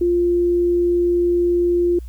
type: tone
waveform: sine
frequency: 349.1 Hz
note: F4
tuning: 1 cent flat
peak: -14 dBFS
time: 0.01-1.99 s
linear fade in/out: 5 ms
effects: added 60 Hz sine -30 dBFS peak until 2.08 s + white hiss -57 dBFS RMS until 2.08 s